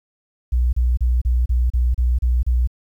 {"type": "tone bursts", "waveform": "sine", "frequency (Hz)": 61, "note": "B1", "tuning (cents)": -21, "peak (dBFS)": -14, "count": 9, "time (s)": [0.52, 2.674], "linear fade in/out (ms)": 10, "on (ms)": 210, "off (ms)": 33, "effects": ["9-bit"]}